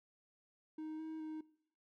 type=tone with pitch steps; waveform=triangle; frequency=312.2 / 317.1 / 312.4 Hz; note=D#4 / D#4 / D#4; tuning=+6 / +33 / +7 cents; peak=-40 dBFS; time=0.78-1.41 s; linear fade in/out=5 ms; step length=210 ms; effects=noise-tail reverb RT60 0.6 s tail -20 dB re dry